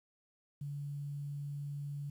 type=tone with quantisation; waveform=sine; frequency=143.5 Hz; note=D3; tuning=40 cents flat; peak=-38 dBFS; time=0.61-2.1 s; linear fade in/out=5 ms; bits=11; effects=none